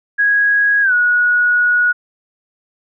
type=tone with pitch glide; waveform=sine; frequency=1655 to 1457.5 Hz; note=G#6 to F#6; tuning=-6 to -26 cents; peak=-10 dBFS; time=0.18-1.93 s; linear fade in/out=20 ms; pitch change=-220 cents; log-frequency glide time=0.82-0.93 s; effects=none